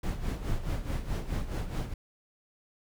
brown noise with tremolo, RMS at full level -29 dBFS, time 0.03-1.94 s, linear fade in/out 5 ms, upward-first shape sine, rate 4.7 Hz, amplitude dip 70%, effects none

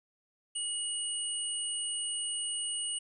sine tone pair together, 2900 / 8950 Hz, F#7 / C#9, -35 / +16 cents, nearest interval octave + minor sixth, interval 1951 cents, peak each -36 / -34 dBFS, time 0.55-2.99 s, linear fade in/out 10 ms, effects none

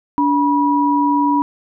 sine tone pair together, 288.7 / 971 Hz, D4 / B5, -30 / -30 cents, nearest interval octave + major sixth, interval 2100 cents, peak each -15 dBFS, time 0.18-1.42 s, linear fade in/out 0 ms, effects none

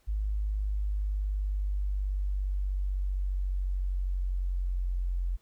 sine exponential sweep, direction down, 51.91 to 44.3 Hz, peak -27 dBFS, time 0.07-5.37 s, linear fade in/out 20 ms, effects pink hiss -69 dBFS RMS until 5.41 s

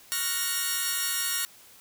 5% pulse chord, Gb major seventh, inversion second, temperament equal, 1108.7 / 1396.9 / 1480 / 1864.7 Hz, Db6 / F6 / Gb6 / Bb6, 0 / 0 / 0 / 0 cents, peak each -24 / -21 / -22 / -19 dBFS, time 0.12-1.45 s, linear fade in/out 0 ms, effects white hiss -53 dBFS RMS until 1.8 s

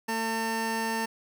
25% pulse tone pair together, 224.4 / 900 Hz, A3 / A5, +34 / +39 cents, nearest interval 2 octaves, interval 2405 cents, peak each -28 / -26 dBFS, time 0.08-1.06 s, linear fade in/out 10 ms, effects none

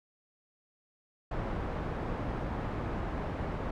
pink low-pass noise, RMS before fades -35 dBFS, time 1.31-3.71 s, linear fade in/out 5 ms, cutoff 1200 Hz, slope 12 dB/octave, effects none

